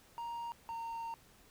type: tone pair in turn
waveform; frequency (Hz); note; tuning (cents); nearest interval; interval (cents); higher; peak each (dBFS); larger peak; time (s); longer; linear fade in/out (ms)
triangle; 936 / 918.9; A#5 / A#5; +7 / -25; unison; 32; first; -37 / -37; neither; 0.18-0.52 / 0.69-1.14; second; 0
effects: pink hiss -63 dBFS RMS until 1.5 s